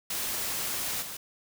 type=noise with level steps; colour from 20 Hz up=white; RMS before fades=-32 / -39 dBFS; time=0.1-1.17 s; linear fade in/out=5 ms; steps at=1.01 s; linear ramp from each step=20 ms; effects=none